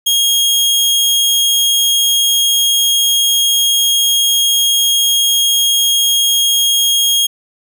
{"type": "tone", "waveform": "sawtooth", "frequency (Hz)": 3262, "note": "G#7", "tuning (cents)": -32, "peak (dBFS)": -7, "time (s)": [0.06, 7.27], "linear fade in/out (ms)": 10, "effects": []}